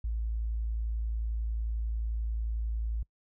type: tone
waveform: sine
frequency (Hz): 55.6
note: A1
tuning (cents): +19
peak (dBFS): -29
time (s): 0.04-3.03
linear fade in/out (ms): 5
effects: noise-tail reverb RT60 0.1 s tail -25 dB re dry